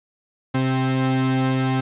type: tone pair together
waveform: 45% pulse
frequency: 130.81 / 262.7 Hz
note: C3 / C4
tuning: 0 / +7 cents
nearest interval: octave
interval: 1207 cents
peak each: -21 dBFS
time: 0.54-1.81 s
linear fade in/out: 10 ms
effects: resampled to 8000 Hz + 9-bit